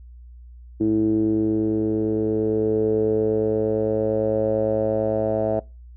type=tone with low-pass filter sweep; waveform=10% pulse; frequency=108.8 Hz; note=A2; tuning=19 cents flat; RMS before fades=-21 dBFS; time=0.8-5.6 s; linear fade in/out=10 ms; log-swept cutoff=320 to 640 Hz; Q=5.5; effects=noise-tail reverb RT60 0.3 s tail -26 dB re dry + added 60 Hz sine -40 dBFS peak until 5.96 s